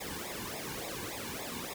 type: noise with flanger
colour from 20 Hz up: pink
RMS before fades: -40 dBFS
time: 0-1.74 s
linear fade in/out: 10 ms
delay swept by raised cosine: 0.66 to 1.59 ms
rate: 3.5 Hz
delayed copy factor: -0.95
effects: none